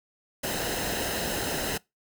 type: noise with comb filter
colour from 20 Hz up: pink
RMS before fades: -30 dBFS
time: 0.43-1.78 s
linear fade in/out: 10 ms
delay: 0.87 ms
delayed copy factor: -0.6
effects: noise-tail reverb RT60 0.2 s tail -23 dB re dry